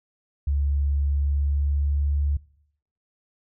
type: tone with pitch glide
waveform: sine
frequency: 70.9 to 71.93 Hz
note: C#2 to D2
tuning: +40 to -35 cents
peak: -20 dBFS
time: 0.47-2.37 s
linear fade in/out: 5 ms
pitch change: +25 cents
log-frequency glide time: 1.11-2.22 s
effects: noise-tail reverb RT60 0.7 s tail -22 dB re dry

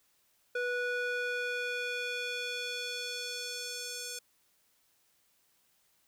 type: tone with band-pass filter sweep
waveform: square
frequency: 490 Hz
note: B4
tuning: 14 cents flat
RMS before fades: -36 dBFS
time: 0.55-4.19 s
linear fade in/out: 5 ms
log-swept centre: 1200 to 7100 Hz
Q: 1.3
effects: white hiss -71 dBFS RMS until 6.07 s

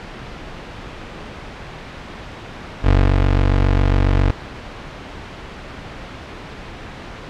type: tone with ADSR envelope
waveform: 25% pulse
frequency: 47.34 Hz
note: F#1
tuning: 40 cents sharp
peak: -6 dBFS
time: 2.82-4.31 s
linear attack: 60 ms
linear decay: 250 ms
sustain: -3 dB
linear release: 4 ms
effects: pink hiss -33 dBFS RMS until 7.29 s + low-pass 3000 Hz 12 dB/octave

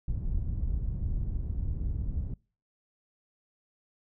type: low-pass noise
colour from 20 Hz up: pink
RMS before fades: -31 dBFS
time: 0.08-2.34 s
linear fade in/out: 5 ms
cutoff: 100 Hz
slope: 12 dB/octave
effects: noise-tail reverb RT60 0.4 s tail -26 dB re dry

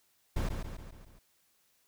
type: noise with echo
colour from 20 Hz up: brown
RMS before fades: -31 dBFS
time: 0.36-0.49 s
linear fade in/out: 5 ms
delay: 140 ms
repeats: 5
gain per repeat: -5 dB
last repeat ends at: 1.19 s
effects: white hiss -71 dBFS RMS until 1.87 s

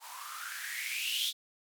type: noise with band-pass filter sweep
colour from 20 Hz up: violet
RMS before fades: -37 dBFS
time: 0-1.33 s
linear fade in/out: 50 ms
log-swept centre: 870 to 3600 Hz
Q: 8.2
effects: none

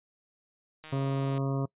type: click train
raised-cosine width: 0.2 ms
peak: -28 dBFS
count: 85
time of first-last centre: 0.84-1.378 s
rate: 156 Hz
type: harmonic tone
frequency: 136.5 Hz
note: C#3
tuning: 26 cents flat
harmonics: 1 / 2 / 3 / 4 / 5 / 7 / 8 / 9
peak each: -28 / -34 / -38 / -40 / -42 / -45 / -46 / -47 dBFS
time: 0.92-1.66 s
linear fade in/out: 10 ms
effects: noise-tail reverb RT60 0.1 s tail -23 dB re dry + resampled to 8000 Hz

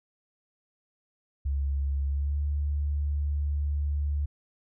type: tone with pitch glide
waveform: sine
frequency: 69.5 to 72.62 Hz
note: C#2 to D2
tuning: +5 to -19 cents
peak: -25 dBFS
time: 1.45-4.26 s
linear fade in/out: 10 ms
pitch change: +76 cents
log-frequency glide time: 2.08-2.39 s
effects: none

